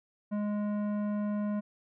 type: tone with tanh clipping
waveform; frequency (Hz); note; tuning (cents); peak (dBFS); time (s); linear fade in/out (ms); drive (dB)
sine; 207.7; G#3; 0; -31; 0.31-1.61; 20; 13
effects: none